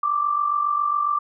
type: tone with amplitude modulation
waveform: sine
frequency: 1174.7 Hz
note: D6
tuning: in tune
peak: -16 dBFS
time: 0.03-1.19 s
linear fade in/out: 5 ms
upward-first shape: sine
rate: 47.3 Hz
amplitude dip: 65%
effects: none